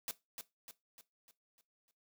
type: noise with echo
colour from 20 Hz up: white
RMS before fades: -39 dBFS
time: 0.08-0.11 s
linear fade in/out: 0 ms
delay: 300 ms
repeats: 6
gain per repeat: -6 dB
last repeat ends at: 1.91 s
effects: noise-tail reverb RT60 0.2 s tail -17 dB re dry